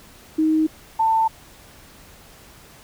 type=tone pair in turn; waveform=sine; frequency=314 / 892 Hz; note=D#4 / A5; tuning=+16 / +23 cents; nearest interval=octave + tritone; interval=1807 cents; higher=second; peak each=-15 dBFS; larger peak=neither; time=0.38-0.67 / 0.99-1.28 s; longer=neither; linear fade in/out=10 ms; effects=pink hiss -47 dBFS RMS until 2.83 s